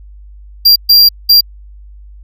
square tone bursts at uneven times, 4753 Hz, D8, 20 cents sharp, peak -3 dBFS, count 3, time 0.65-0.76 / 0.89-1.09 / 1.29-1.41 s, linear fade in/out 10 ms, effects added 50 Hz sine -32 dBFS peak until 2.23 s

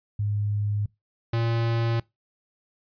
sine / square tone pair in turn, 103.5 / 115.69 Hz, G#2 / A#2, -5 / -13 cents, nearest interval major second, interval 192 cents, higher second, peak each -23 dBFS, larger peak neither, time 0.19-0.86 / 1.33-2 s, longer neither, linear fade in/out 5 ms, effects noise-tail reverb RT60 0.2 s tail -23 dB re dry + resampled to 11025 Hz

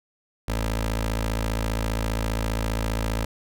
15% pulse tone with notch filter, 55 Hz, A1, in tune, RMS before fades -26 dBFS, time 0.48-3.25 s, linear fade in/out 5 ms, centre 150 Hz, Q 1.1, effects none

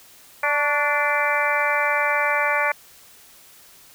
harmonic tone with a mistuned harmonic, 292.7 Hz, D4, 6 cents flat, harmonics 2 / 3 / 4 / 5 / 6 / 7 / 8, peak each -26 / -26 / -26 / -26 / -26 / -26 / -26 dBFS, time 0.43-2.72 s, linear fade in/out 5 ms, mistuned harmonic 4, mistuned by -45 cents, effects white hiss -49 dBFS RMS until 3.94 s

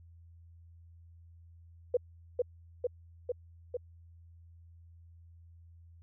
sine tone with echo, 490.6 Hz, B4, 12 cents flat, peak -23 dBFS, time 1.94-1.97 s, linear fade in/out 5 ms, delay 450 ms, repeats 4, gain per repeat -2 dB, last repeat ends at 3.77 s, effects added 84 Hz sine -53 dBFS peak until 6.02 s

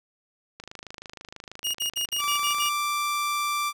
click train, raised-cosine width 0.2 ms, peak -22 dBFS, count 55, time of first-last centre 0.6-2.661 s, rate 26.2 Hz
sawtooth tone bursts, 2861 Hz, F7, 41 cents sharp, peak -22 dBFS, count 7, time 1.64-2.694 s, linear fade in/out 10 ms, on 100 ms, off 59 ms
sawtooth tone with pitch glide, 1165 to 1175.1 Hz, D6 to D6, -14 to +1 cents, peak -21 dBFS, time 2.18-3.73 s, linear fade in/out 50 ms, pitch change +15 cents, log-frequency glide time 2.38-2.64 s
effects none

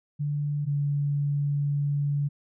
sine tone pair in turn, 146.1 / 143.67 Hz, D3 / D3, -9 / -38 cents, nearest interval unison, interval 29 cents, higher first, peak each -25 / -23 dBFS, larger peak second, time 0.19-0.66 / 0.66-2.29 s, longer second, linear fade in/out 20 ms, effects none

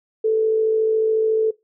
sine tone with amplitude modulation, 440 Hz, A4, in tune, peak -13 dBFS, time 0.24-1.51 s, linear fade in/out 10 ms, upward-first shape sine, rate 54 Hz, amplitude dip 35%, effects noise-tail reverb RT60 0.2 s tail -20 dB re dry

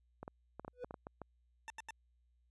clicks, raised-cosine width 1 ms, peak -31 dBFS, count 10, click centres 0.23 / 0.279 / 0.596 / 0.648 / 0.68 / 0.845 / 0.909 / 0.942 / 1.069 / 1.217 s
triangle tone with exponential growth, 493.9 Hz, B4, in tune, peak -36 dBFS, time 0.73-0.84 s, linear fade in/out 2 ms, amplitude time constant 22 ms
20% pulse tone bursts, 894 Hz, A5, 27 cents sharp, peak -39 dBFS, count 3, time 1.68-1.907 s, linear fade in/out 0 ms, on 21 ms, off 82 ms
effects added 60 Hz sine -70 dBFS peak until 2.5 s + resampled to 24000 Hz

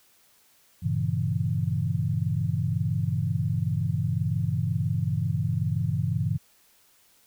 sine chord, G diminished seventh, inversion none, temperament equal with one note detuned, 98 / 116.54 / 138.59 / 164.24 Hz, G2 / Bb2 / Db3 / Fb3, 0 / 0 / 0 / -6 cents, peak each -29 dBFS, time 0.82-6.38 s, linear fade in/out 20 ms, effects white hiss -61 dBFS RMS until 7.26 s

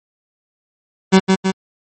30% pulse tone with echo, 190 Hz, F#3, 46 cents sharp, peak -3 dBFS, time 1.12-1.2 s, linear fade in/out 20 ms, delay 160 ms, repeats 2, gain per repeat -4 dB, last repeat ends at 1.52 s, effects MP3 32 kbps

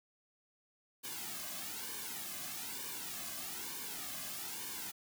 white noise with flanger, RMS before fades -43 dBFS, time 1.03-4.92 s, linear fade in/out 20 ms, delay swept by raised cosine 1.5 to 2.19 ms, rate 1.1 Hz, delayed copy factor -0.8, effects none

